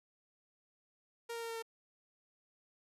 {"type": "tone with pitch steps", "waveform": "sawtooth", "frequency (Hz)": [466.2, 463, 459.8, 456.6, 453.5], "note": ["A#4", "A#4", "A#4", "A#4", "A#4"], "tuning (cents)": [0, -12, -24, -36, -48], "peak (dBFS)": -36, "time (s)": [1.29, 1.625], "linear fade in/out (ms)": 10, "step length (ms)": 67, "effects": ["resampled to 32000 Hz"]}